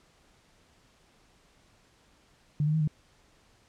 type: tone with pitch steps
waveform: sine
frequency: 148.4 / 153 / 158 / 151.8 Hz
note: D3 / D#3 / D#3 / D#3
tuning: +18 / -29 / +27 / -42 cents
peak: -23 dBFS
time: 2.6-2.876 s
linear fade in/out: 2 ms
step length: 69 ms
effects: pink hiss -63 dBFS RMS until 3.68 s + low-pass 8000 Hz 12 dB/octave